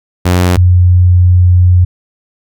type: tone pair in turn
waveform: sawtooth / sine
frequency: 89.7 / 89.7 Hz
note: F2 / F2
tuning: +47 / +47 cents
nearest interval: unison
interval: 0 cents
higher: neither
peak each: -3 dBFS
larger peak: neither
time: 0.25-0.57 / 0.57-1.85 s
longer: second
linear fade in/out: 10 ms
effects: none